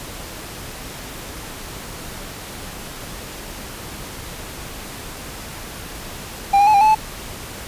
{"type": "tone with pitch steps", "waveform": "triangle", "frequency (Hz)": [797, 813, 856, 802, 863, 868], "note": ["G5", "G#5", "A5", "G5", "A5", "A5"], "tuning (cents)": [28, -37, -48, 39, -34, -24], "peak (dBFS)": -8, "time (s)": [6.53, 6.95], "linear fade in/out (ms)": 10, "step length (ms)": 70, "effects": ["pink hiss -33 dBFS RMS until 7.67 s", "resampled to 32000 Hz"]}